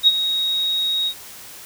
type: tone with ADSR envelope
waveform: sine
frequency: 3775 Hz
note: A#7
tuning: 21 cents sharp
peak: -7 dBFS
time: 0.03-1.14 s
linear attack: 43 ms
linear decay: 34 ms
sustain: -11 dB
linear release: 68 ms
effects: white hiss -39 dBFS RMS until 1.65 s